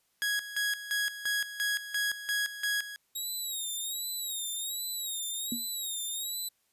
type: tone with tremolo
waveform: sawtooth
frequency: 1661.2 Hz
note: G#6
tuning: in tune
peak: -24 dBFS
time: 0.22-2.96 s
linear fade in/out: 0 ms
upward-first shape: square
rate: 2.9 Hz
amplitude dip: 75%
type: tone with vibrato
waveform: 10% pulse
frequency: 3786 Hz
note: A#7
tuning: 26 cents sharp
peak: -26 dBFS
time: 3.15-6.49 s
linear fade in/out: 10 ms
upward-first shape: sine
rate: 1.3 Hz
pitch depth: 98 cents each way
type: tone with exponential decay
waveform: sine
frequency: 237.6 Hz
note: A#3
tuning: 33 cents sharp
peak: -28 dBFS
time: 5.52-5.68 s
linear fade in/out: 2 ms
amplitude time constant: 33 ms
effects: white hiss -73 dBFS RMS until 6.72 s + resampled to 32000 Hz